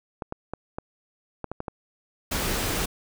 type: clicks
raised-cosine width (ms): 1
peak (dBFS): -17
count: 8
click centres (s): 0.222 / 0.324 / 0.536 / 0.785 / 1.443 / 1.516 / 1.604 / 1.682
type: noise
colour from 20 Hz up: pink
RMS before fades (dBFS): -27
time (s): 2.31-2.86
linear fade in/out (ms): 10
effects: none